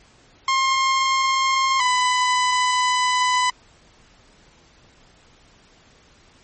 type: tone pair in turn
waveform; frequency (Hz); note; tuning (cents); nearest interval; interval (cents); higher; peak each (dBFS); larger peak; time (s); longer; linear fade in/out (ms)
sawtooth; 1066 / 999.8; C6 / B5; +32 / +21; minor second; 111; first; -13; neither; 0.48-1.8 / 1.8-3.5; second; 2
effects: pink hiss -53 dBFS RMS until 6.43 s + MP3 32 kbps